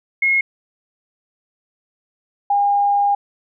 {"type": "tone pair in turn", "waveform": "sine", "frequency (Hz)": [2161, 809.5], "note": ["C#7", "G#5"], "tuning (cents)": [-45, -45], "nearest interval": "octave + perfect fourth", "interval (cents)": 1700, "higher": "first", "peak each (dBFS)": -13, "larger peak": "neither", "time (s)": [[0.22, 0.41], [2.5, 3.15]], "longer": "second", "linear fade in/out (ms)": 5, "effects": []}